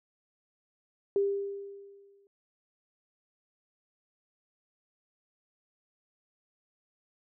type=tone with exponential decay; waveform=sine; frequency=398.7 Hz; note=G4; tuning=29 cents sharp; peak=-22 dBFS; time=1.16-2.27 s; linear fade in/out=1 ms; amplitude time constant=240 ms; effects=none